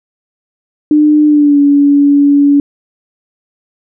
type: tone with pitch glide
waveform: sine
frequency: 300.7 to 285.1 Hz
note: D4 to C#4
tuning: +41 to +49 cents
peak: -4 dBFS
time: 0.91-2.6 s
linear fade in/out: 2 ms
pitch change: -92 cents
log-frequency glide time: 1.26-1.59 s
effects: none